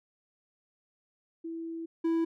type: tone pair in turn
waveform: sine / triangle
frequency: 329.6 / 329.6 Hz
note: E4 / E4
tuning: 0 / 0 cents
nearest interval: unison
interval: 0 cents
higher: neither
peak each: -35 / -23 dBFS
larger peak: second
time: 1.44-1.86 / 2.04-2.25 s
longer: first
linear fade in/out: 10 ms
effects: none